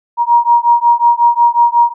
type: beating tone pair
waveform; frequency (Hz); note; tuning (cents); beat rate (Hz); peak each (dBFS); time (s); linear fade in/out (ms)
sine; 944 / 949.5; A#5 / A#5; +22 / +32; 5.5; -10; 0.17-1.94; 50
effects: none